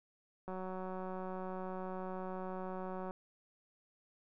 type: click train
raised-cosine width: 1 ms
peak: -30 dBFS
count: 490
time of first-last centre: 0.48-3.109 s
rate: 186 Hz
effects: none